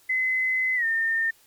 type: tone with pitch glide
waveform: sine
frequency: 2037 to 1814.8 Hz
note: C7 to A#6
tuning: -47 to -47 cents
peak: -21 dBFS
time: 0.09-1.31 s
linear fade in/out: 10 ms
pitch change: -200 cents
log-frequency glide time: 0.75-0.85 s
effects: white hiss -58 dBFS RMS until 1.46 s + MP3 96 kbps